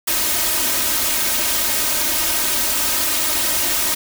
white noise with comb filter, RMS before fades -19 dBFS, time 0.07-3.95 s, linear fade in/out 10 ms, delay 3.2 ms, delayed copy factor +0.85, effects none

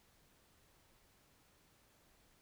silence, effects pink hiss -70 dBFS RMS until 2.41 s

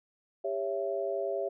sine chord, C# diminished, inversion second, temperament just, 399.1 / 554.4 / 665.2 Hz, G4 / C#5 / E5, +31 / 0 / +16 cents, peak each -34 / -34 / -34 dBFS, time 0.44-1.49 s, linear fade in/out 10 ms, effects none

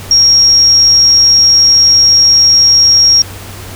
sine tone, 5588 Hz, F8, in tune, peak -3 dBFS, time 0.11-3.22 s, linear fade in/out 2 ms, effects added 96 Hz sine -28 dBFS peak until 3.75 s + pink hiss -29 dBFS RMS until 3.75 s

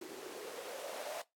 blue noise with band-pass filter sweep, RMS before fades -45 dBFS, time 0.01-1.22 s, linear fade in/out 5 ms, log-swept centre 340 to 670 Hz, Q 5.7, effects noise-tail reverb RT60 0.2 s tail -21 dB re dry + AAC 64 kbps

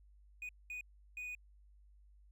triangle tone bursts at uneven times, 2477 Hz, D#7, 8 cents flat, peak -40 dBFS, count 3, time 0.42-0.49 / 0.7-0.81 / 1.17-1.35 s, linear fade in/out 2 ms, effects added 50 Hz sine -60 dBFS peak until 2.31 s

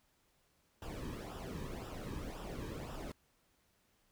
brown noise with flanger, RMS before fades -44 dBFS, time 0.82-3.12 s, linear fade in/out 2 ms, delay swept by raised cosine 0.46 to 1.46 ms, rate 1.9 Hz, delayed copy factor -0.7, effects pink hiss -74 dBFS RMS until 4.11 s

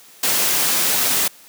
white noise, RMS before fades -18 dBFS, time 0.23-1.28 s, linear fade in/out 5 ms, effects white hiss -46 dBFS RMS until 1.48 s + high-pass 150 Hz 12 dB/octave

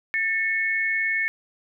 sine tone pair together, 1790.3 / 2199 Hz, A6 / C#7, +30 / -14 cents, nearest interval major third, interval 356 cents, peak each -24 dBFS, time 0.14-1.28 s, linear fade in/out 0 ms, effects none

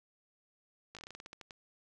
slowing click train, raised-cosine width 0.2 ms, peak -30 dBFS, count 13, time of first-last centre 0.95-1.508 s, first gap 17 ms, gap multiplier 1.17, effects none

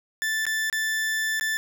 40% pulse tone with dropouts, 1760 Hz, A6, in tune, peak -23 dBFS, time 0.22-1.57 s, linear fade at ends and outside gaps 0 ms, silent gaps 0.454-0.466 / 0.699-0.727 / 1.397-1.41 s, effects none

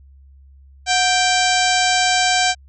harmonic tone with a mistuned harmonic, 784 Hz, G5, in tune, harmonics 1 / 2 / 3 / 4 / 5 / 6 / 7 / 8 / 9 / 10, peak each -18 / -21 / -23 / -24 / -25 / -26 / -26 / -27 / -28 / -28 dBFS, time 0.86-2.55 s, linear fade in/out 50 ms, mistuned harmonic 1, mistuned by -120 cents, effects added 68 Hz sine -43 dBFS peak until 2.68 s

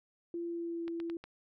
sine tone with pitch glide, 341.4 to 335.5 Hz, F4 to E4, -39 to +31 cents, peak -35 dBFS, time 0.34-1.17 s, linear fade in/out 2 ms, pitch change -30 cents, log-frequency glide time 0.44-0.85 s
clicks, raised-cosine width 0.3 ms, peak -31 dBFS, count 4, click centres 0.88 / 1.001 / 1.099 / 1.24 s
effects none

